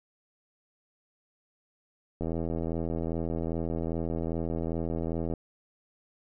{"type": "click train", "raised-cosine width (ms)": 2, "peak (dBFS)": -19, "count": 259, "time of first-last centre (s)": [2.21, 5.337], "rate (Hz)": 82.5, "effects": []}